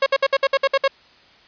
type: tone bursts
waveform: sawtooth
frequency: 546 Hz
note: C#5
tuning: 26 cents flat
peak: -10 dBFS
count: 9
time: 0.02-0.879 s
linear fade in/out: 5 ms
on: 43 ms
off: 59 ms
effects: white hiss -51 dBFS RMS until 1.47 s + resampled to 11025 Hz